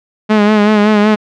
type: tone with vibrato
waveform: sawtooth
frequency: 210.7 Hz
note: G#3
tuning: 25 cents sharp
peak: -3 dBFS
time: 0.29-1.16 s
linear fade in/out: 20 ms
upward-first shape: sine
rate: 5.3 Hz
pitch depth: 45 cents each way
effects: low-pass 3000 Hz 12 dB/octave